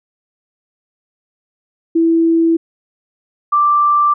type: tone pair in turn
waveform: sine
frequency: 330 / 1176 Hz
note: E4 / D6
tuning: +2 / +2 cents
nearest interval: octave + minor seventh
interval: 2200 cents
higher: second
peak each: -9 dBFS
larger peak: neither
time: 1.95-2.57 / 3.52-4.14 s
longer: neither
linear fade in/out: 10 ms
effects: none